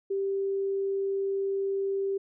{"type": "tone", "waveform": "sine", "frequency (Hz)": 392, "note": "G4", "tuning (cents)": 0, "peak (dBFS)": -26, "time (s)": [0.1, 2.18], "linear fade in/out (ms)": 10, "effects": []}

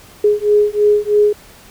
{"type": "beating tone pair", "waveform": "sine", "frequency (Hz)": [415.3, 418.4], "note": ["G#4", "G#4"], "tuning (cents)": [0, 13], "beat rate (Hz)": 3.1, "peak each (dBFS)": -13, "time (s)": [0.24, 1.33], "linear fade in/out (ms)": 5, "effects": ["pink hiss -42 dBFS RMS until 1.7 s"]}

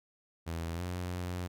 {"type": "tone with pitch glide", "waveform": "sawtooth", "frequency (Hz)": [83, 89.47], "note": ["E2", "F2"], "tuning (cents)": [12, 42], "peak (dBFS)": -31, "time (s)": [0.46, 1.48], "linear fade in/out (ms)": 20, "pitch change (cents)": 130, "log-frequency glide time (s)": [0.73, 0.83], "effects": []}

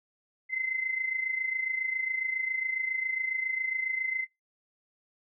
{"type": "tone with amplitude modulation", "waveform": "sine", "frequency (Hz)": 2061, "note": "C7", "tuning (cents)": -27, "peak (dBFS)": -25, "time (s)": [0.49, 4.27], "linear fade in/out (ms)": 50, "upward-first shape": "sine", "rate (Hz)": 27.3, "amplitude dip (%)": 65, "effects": ["noise-tail reverb RT60 0.2 s tail -25 dB re dry"]}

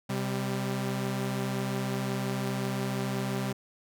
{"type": "tone pair together", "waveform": "sawtooth", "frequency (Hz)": [129.38, 196.9], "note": ["C3", "G3"], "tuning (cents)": [-19, 8], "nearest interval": "perfect fifth", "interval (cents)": 727, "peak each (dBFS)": -28, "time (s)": [0.09, 3.53], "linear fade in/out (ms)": 10, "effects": []}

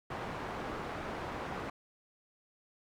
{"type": "low-pass noise", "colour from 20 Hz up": "white", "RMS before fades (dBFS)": -40, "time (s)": [0.1, 1.7], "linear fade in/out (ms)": 5, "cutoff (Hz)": 1100, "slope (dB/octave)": 12, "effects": []}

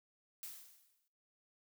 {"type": "noise with exponential decay", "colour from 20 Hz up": "blue", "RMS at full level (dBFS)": -45, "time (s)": [0.43, 1.08], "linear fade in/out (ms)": 0, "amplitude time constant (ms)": 140, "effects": ["noise-tail reverb RT60 0.7 s tail -23 dB re dry"]}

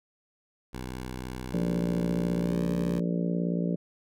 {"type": "tone with pitch glide", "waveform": "10% pulse", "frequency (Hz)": [63.1, 69.61], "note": ["B1", "C#2"], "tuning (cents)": [38, 8], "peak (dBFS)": -27, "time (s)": [0.73, 3], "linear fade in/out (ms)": 10, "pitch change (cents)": 170, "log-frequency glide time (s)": [2.4, 2.62]}
{"type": "harmonic tone", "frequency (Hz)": 58.27, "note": "A#1", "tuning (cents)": 0, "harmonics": [3, 4, 5, 6, 7, 8, 9, 10], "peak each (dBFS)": [-27, -35, -35, -42, -38, -39, -43, -40], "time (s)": [1.53, 3.76], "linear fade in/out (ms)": 10}
{"effects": []}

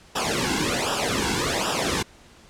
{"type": "noise with flanger", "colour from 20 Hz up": "pink", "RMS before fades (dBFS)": -24, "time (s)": [0.15, 2.03], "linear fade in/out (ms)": 10, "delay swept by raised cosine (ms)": [0.46, 1.66], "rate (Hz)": 1.3, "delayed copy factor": -0.9, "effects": ["pink hiss -51 dBFS RMS until 2.49 s", "low-pass 8000 Hz 12 dB/octave"]}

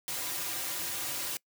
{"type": "noise with comb filter", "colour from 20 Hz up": "white", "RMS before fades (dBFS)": -35, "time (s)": [0.08, 1.37], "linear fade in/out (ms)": 0, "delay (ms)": 4.6, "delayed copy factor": -0.9, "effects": ["noise-tail reverb RT60 0.1 s tail -24 dB re dry", "high-pass 100 Hz 12 dB/octave"]}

